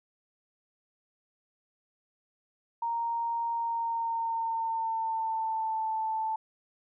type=tone with pitch glide; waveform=sine; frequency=930 to 880.9 Hz; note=A#5 to A5; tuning=-4 to +2 cents; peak=-28 dBFS; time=2.82-6.36 s; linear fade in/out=5 ms; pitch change=-94 cents; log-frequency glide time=3.52-5.86 s; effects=none